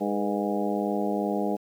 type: harmonic tone with a mistuned harmonic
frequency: 102.4 Hz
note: G#2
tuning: 24 cents flat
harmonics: 2 / 3 / 4 / 5 / 6 / 7 / 8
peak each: -29 / -31 / -32 / -33 / -34 / -34 / -35 dBFS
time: 0-1.57 s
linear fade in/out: 20 ms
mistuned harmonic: 5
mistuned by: -64 cents
effects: 9-bit